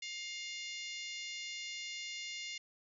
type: harmonic tone with a mistuned harmonic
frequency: 706 Hz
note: F5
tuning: 19 cents sharp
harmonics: 3 / 4 / 5 / 6 / 7 / 8 / 9 / 10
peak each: -45 / -47 / -49 / -51 / -52 / -53 / -54 / -55 dBFS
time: 0.02-2.58 s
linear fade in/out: 5 ms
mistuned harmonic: 9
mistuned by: +27 cents
effects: none